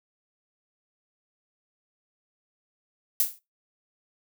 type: noise with exponential decay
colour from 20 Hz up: violet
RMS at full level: -19 dBFS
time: 3.2-3.39 s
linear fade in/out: 1 ms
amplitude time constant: 40 ms
effects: noise-tail reverb RT60 0.2 s tail -17 dB re dry